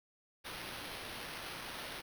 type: noise with sample-and-hold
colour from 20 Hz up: blue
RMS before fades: -45 dBFS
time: 0.44-2.02 s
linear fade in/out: 20 ms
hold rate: 7350 Hz
effects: none